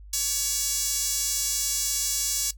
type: tone with high-pass filter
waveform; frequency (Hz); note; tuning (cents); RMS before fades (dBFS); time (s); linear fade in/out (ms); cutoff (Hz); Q
sawtooth; 563; C#5; +27; -27; 0.13-2.51; 5; 6200; 1.6
effects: noise-tail reverb RT60 0.1 s tail -17 dB re dry + added 50 Hz sine -42 dBFS peak until 2.57 s